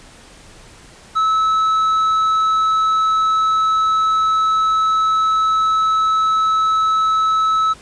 sine tone with tanh clipping, 1300 Hz, E6, 24 cents flat, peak -14 dBFS, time 1.15-7.74 s, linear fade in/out 20 ms, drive 5 dB, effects pink hiss -43 dBFS RMS until 7.81 s + resampled to 22050 Hz

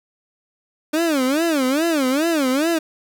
30% pulse tone with vibrato, 293.7 Hz, D4, in tune, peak -14 dBFS, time 0.93-2.79 s, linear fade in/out 10 ms, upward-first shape sine, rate 2.4 Hz, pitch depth 250 cents each way, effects none

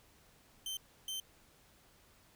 sawtooth tone bursts at uneven times, 3101 Hz, G7, 19 cents flat, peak -35 dBFS, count 2, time 0.66-0.77 / 1.08-1.2 s, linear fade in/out 2 ms, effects pink hiss -65 dBFS RMS until 2.35 s

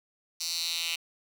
10% pulse tone with high-pass filter sweep, 167.1 Hz, E3, 24 cents sharp, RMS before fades -32 dBFS, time 0.4-0.96 s, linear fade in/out 10 ms, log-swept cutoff 5000 to 3000 Hz, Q 3.5, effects none

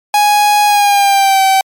45% pulse tone with pitch glide, 830.6 to 770.5 Hz, G#5 to G5, 0 to -30 cents, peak -7 dBFS, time 0.14-1.61 s, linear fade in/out 2 ms, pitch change -130 cents, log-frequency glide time 0.66-1.42 s, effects MP3 96 kbps

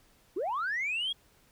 sine linear sweep, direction up, 310.7 to 3346 Hz, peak -28 dBFS, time 0.36-1.13 s, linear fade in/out 10 ms, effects tanh soft clip ceiling -26 dBFS + pink hiss -64 dBFS RMS until 1.51 s

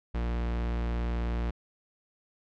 45% pulse tone, 58.6 Hz, A#1, 10 cents sharp, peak -28 dBFS, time 0.14-1.51 s, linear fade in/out 10 ms, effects low-pass 3000 Hz 12 dB/octave

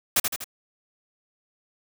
white noise with echo, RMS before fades -20 dBFS, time 0.16-0.2 s, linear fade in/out 5 ms, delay 81 ms, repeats 3, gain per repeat -5 dB, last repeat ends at 0.443 s, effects none

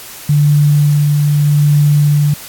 sine tone with tremolo, 146.83 Hz, D3, in tune, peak -6 dBFS, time 0.29-2.34 s, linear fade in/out 5 ms, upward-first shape sine, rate 0.82 Hz, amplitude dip 25%, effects white hiss -31 dBFS RMS until 2.48 s + AAC 64 kbps

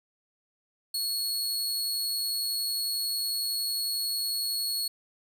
sawtooth tone with amplitude modulation, 4348 Hz, C#8, 34 cents flat, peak -24 dBFS, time 0.94-4.88 s, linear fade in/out 5 ms, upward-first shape sine, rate 111 Hz, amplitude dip 25%, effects none

